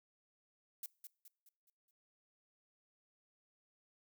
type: noise with echo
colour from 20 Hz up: violet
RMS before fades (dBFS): -44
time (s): 0.83-0.86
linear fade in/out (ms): 2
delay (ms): 210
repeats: 5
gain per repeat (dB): -7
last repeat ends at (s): 1.91
effects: noise-tail reverb RT60 0.5 s tail -24 dB re dry